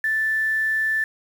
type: tone with quantisation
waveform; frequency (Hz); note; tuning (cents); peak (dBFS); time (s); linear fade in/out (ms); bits
sine; 1760; A6; 0; -19; 0.04-1.04; 2; 7
effects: none